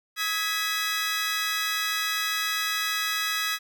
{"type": "chord", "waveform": "20% pulse", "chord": "G# minor", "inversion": "second", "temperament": "equal with one note detuned", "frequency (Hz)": [1272.9, 1661.2, 1975.5], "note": ["D#6", "G#6", "B6"], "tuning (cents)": [39, 0, 0], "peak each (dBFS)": -25, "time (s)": [0.16, 3.59], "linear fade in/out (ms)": 50, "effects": []}